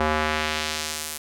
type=tone with band-pass filter sweep; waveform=square; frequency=77.2 Hz; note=D#2; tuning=13 cents flat; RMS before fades=-26 dBFS; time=0-1.18 s; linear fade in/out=5 ms; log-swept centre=990 to 12000 Hz; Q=0.8; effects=none